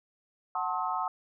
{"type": "chord", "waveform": "sine", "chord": "F# diminished seventh", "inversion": "none", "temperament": "just", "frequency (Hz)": [740, 888, 1065.6, 1278.7], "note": ["F#5", "A5", "C6", "Eb6"], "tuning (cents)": [0, 16, 31, 47], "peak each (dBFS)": -34, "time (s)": [0.55, 1.08], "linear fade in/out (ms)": 2, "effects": []}